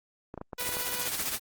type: clicks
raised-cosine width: 1 ms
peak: -23 dBFS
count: 6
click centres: 0.341 / 0.377 / 0.414 / 0.532 / 0.691 / 0.769 s
type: tone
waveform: 5% pulse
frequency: 492.1 Hz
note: B4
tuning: 6 cents flat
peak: -24 dBFS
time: 0.58-1.08 s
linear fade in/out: 5 ms
type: noise with tremolo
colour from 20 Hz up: white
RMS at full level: -30 dBFS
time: 0.59-1.39 s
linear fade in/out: 20 ms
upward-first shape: sine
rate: 15 Hz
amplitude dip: 55%
effects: Opus 24 kbps